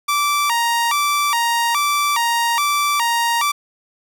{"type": "tone with vibrato", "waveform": "sawtooth", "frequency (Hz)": 1044, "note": "C6", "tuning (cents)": -4, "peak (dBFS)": -12, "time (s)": [0.08, 3.52], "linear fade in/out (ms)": 10, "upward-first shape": "square", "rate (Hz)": 1.2, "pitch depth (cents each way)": 190, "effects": []}